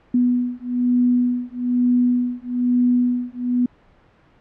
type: beating tone pair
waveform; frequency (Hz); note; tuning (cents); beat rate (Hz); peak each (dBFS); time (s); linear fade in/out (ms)
sine; 245.6 / 246.7; B3 / B3; -9 / -2; 1.1; -19; 0.14-3.66; 5
effects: pink hiss -54 dBFS RMS until 4.4 s + low-pass 2000 Hz 12 dB/octave